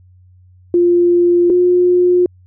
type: tone pair in turn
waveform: sine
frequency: 349.2 / 357.6 Hz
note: F4 / F4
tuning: 0 / +41 cents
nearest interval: unison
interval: 41 cents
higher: second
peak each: -8 dBFS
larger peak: neither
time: 0.74-1.5 / 1.5-2.26 s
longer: neither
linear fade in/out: 2 ms
effects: added 91 Hz sine -43 dBFS peak until 2.46 s